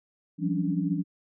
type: tone cluster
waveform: sine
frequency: 170 / 182.8 / 192.3 / 275.7 / 290.2 Hz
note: F3 / F#3 / G3 / C#4 / D4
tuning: -46 / -21 / -33 / -9 / -21 cents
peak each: -28 / -35 / -32 / -33 / -30 dBFS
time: 0.38-1.04 s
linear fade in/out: 50 ms
effects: none